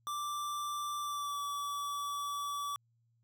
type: tone with pitch glide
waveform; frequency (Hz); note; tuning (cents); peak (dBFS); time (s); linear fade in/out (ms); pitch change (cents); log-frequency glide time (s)
square; 1174.7 to 1149.2; D6 to D6; 0 to -38; -36; 0.07-2.76; 0; -38; 1.01-1.4
effects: added 116 Hz sine -70 dBFS peak until 3.23 s